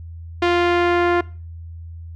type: tone with low-pass filter sweep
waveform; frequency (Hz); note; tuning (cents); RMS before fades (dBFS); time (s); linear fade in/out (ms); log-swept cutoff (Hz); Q
sawtooth; 349.2; F4; 0; -17; 0.42-1.21; 5; 3100 to 1800; 1.2
effects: noise-tail reverb RT60 0.4 s tail -22 dB re dry + added 83 Hz sine -32 dBFS peak until 2.15 s